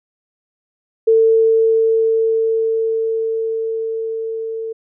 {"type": "tone with level ramp", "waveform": "sine", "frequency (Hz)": 448.3, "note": "A4", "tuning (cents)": 32, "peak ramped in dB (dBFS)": [-8, -22], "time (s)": [1.07, 4.73], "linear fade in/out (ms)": 10, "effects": []}